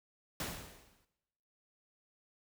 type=noise with exponential decay; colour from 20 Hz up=pink; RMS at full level=-36 dBFS; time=0.4-1.05 s; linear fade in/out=2 ms; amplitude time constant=140 ms; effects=noise-tail reverb RT60 1.0 s tail -17 dB re dry